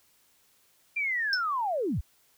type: linear sweep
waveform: sine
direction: down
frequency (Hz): 2403 to 38.89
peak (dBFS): -26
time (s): 0.96-2.01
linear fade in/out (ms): 10
type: tone with exponential decay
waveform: sine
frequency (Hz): 5274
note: E8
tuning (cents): 0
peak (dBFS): -20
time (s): 1.33-1.43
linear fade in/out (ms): 1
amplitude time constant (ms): 21
effects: tanh soft clip ceiling -14 dBFS + white hiss -65 dBFS RMS until 2.37 s